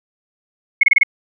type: tone bursts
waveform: sine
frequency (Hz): 2184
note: C#7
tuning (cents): -26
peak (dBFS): -7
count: 5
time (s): 0.81-1.033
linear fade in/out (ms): 5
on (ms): 23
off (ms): 27
effects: none